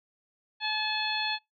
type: harmonic tone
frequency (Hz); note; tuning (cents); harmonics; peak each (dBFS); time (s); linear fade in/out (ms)
860; A5; -40; 1 / 2 / 3 / 4 / 5; -34 / -34 / -34 / -34 / -34; 0.6-1.39; 50
effects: noise-tail reverb RT60 0.2 s tail -26 dB re dry